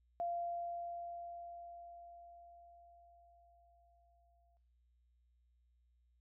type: tone with exponential decay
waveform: sine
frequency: 691 Hz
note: F5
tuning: 19 cents flat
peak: -35 dBFS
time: 0.2-4.57 s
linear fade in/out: 0 ms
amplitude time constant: 950 ms
effects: noise-tail reverb RT60 0.8 s tail -24 dB re dry + added 60 Hz sine -70 dBFS peak until 6.2 s